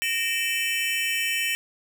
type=tone cluster; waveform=square; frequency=1849 / 2330 / 2628 / 3030 Hz; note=A#6 / D7 / E7 / F#7; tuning=-15 / -14 / -6 / +40 cents; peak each=-30 dBFS; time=0.02-1.55 s; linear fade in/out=0 ms; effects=none